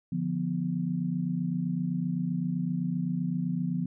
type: chord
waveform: sine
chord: B diminished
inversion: first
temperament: equal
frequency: 146.83 / 174.61 / 246.9 Hz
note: D3 / F3 / B3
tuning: 0 / 0 / 0 cents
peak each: -34 / -29 / -33 dBFS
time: 0.12-3.86 s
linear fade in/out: 5 ms
effects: none